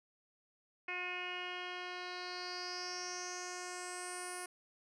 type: tone with low-pass filter sweep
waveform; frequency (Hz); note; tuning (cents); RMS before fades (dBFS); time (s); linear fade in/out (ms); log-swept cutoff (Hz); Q
10% pulse; 360; F#4; -47; -43; 0.88-4.46; 5; 2400 to 10000; 6.6
effects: none